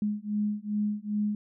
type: beating tone pair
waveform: sine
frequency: 207.7 / 210.2 Hz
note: G#3 / G#3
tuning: 0 / +21 cents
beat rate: 2.5 Hz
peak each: -30 dBFS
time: 0.02-1.35 s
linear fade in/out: 2 ms
effects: none